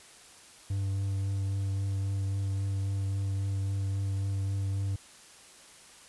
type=tone with vibrato; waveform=triangle; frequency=98 Hz; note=G2; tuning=in tune; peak=-26 dBFS; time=0.7-4.96 s; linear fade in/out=5 ms; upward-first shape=triangle; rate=3.7 Hz; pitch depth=14 cents each way; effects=white hiss -53 dBFS RMS until 6.08 s + resampled to 24000 Hz